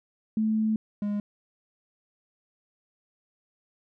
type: tone pair in turn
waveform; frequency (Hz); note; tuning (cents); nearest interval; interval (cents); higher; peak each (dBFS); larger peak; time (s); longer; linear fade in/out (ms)
sine / triangle; 218.1 / 205.9; A3 / G#3; -15 / -15; minor second; 100; first; -22 / -24; first; 0.37-0.76 / 1.02-1.2; first; 2
effects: none